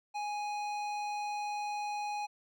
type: tone with hard clipping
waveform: triangle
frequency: 830.6 Hz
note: G#5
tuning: in tune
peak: -36 dBFS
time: 0.14-2.27 s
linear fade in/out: 20 ms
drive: 17 dB
effects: none